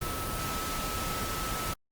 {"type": "tone in noise", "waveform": "sine", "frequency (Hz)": 1303, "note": "E6", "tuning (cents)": -20, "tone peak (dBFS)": -37, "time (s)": [0.01, 1.74], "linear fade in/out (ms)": 10, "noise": "pink", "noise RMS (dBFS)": -34, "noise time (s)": [0.01, 1.74], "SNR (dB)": -6, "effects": ["Opus 32 kbps"]}